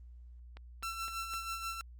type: click train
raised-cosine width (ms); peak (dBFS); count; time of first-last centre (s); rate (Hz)
0.3; -34; 4; 0.57-1.337; 3.91
type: tone with tremolo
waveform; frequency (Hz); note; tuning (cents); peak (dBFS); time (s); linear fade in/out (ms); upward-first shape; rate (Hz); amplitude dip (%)
sawtooth; 1345; E6; +34; -32; 0.83-1.81; 0; sine; 6.2; 50
effects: added 60 Hz sine -49 dBFS peak until 1.99 s + Opus 32 kbps